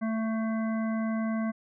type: harmonic tone with a mistuned harmonic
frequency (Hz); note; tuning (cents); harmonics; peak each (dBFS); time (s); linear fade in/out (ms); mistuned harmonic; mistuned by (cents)
222; A3; +16; 1 / 3 / 5 / 7 / 9; -27 / -37 / -41 / -44 / -46; 0.01-1.52; 20; 9; +21
effects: none